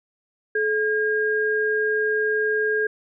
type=tone pair together; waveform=sine; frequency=430 / 1621.1 Hz; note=A4 / G#6; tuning=-40 / -42 cents; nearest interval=octave + major seventh; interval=2298 cents; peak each=-22 dBFS; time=0.55-2.87 s; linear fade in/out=5 ms; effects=none